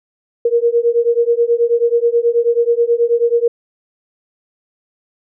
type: beating tone pair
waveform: sine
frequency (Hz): 466.2 / 475.5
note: A#4 / A#4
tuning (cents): 0 / +34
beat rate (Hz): 9.3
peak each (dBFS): -14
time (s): 0.45-3.48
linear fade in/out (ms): 5
effects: none